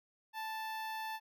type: tone with notch filter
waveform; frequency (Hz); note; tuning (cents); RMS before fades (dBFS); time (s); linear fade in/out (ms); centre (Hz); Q
sawtooth; 880; A5; 0; -41; 0.33-1.2; 50; 7600; 0.89
effects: none